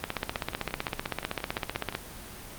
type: two click trains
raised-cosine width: 0.3 ms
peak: -12 / -20 dBFS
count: 31 / 10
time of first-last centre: 0.04-1.951 / 0.36-1.925 s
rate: 15.7 / 5.75 Hz
effects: pink hiss -43 dBFS RMS until 2.58 s + Opus 24 kbps